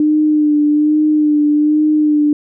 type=tone with vibrato; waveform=sine; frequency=300.9 Hz; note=D4; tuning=42 cents sharp; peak=-9 dBFS; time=0-2.33 s; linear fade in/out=2 ms; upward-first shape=sine; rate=1.2 Hz; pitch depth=27 cents each way; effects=none